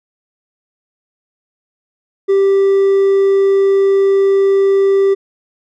triangle tone with hard clipping, 392 Hz, G4, in tune, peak -9 dBFS, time 2.28-5.15 s, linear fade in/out 20 ms, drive 5 dB, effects none

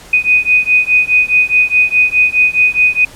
sine beating tone pair, 2489 / 2493.8 Hz, D#7 / D#7, 0 / +3 cents, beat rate 4.8 Hz, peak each -11 dBFS, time 0.13-3.05 s, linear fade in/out 5 ms, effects pink hiss -37 dBFS RMS until 3.15 s + low-pass 12000 Hz 12 dB/octave

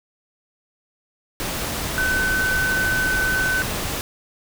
sine tone in noise, 1517 Hz, F#6, 43 cents sharp, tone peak -19 dBFS, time 1.98-3.62 s, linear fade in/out 0 ms, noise pink, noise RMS -26 dBFS, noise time 1.4-4.01 s, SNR +4 dB, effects none

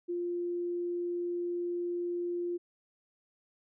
sine tone, 349.5 Hz, F4, 1 cent sharp, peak -31 dBFS, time 0.08-2.58 s, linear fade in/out 20 ms, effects none

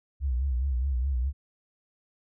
sine tone with vibrato, 65 Hz, C2, 11 cents flat, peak -24 dBFS, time 0.2-1.33 s, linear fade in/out 50 ms, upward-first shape sine, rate 4.8 Hz, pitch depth 130 cents each way, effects none

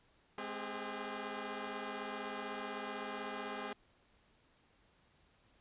10% pulse tone cluster, 210.4 / 261 / 404.9 Hz, G#3 / C4 / G#4, +23 / -4 / -44 cents, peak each -37 / -37 / -36 dBFS, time 0.38-3.73 s, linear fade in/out 2 ms, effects pink hiss -70 dBFS RMS until 5.6 s + resampled to 8000 Hz

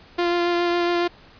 sawtooth tone with vibrato, 347.6 Hz, F4, 8 cents flat, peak -15 dBFS, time 0.18-1.08 s, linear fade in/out 10 ms, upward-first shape sine, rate 7.2 Hz, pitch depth 12 cents each way, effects pink hiss -49 dBFS RMS until 1.39 s + resampled to 11025 Hz

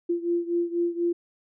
sine beating tone pair, 343 / 347.1 Hz, F4 / F4, -31 / -11 cents, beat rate 4.1 Hz, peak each -25 / -28 dBFS, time 0.09-1.13 s, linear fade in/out 10 ms, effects none

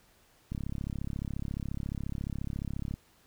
click train, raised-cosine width 5 ms, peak -23 dBFS, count 84, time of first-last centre 0.52-2.94 s, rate 34.3 Hz, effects pink hiss -64 dBFS RMS until 3.26 s

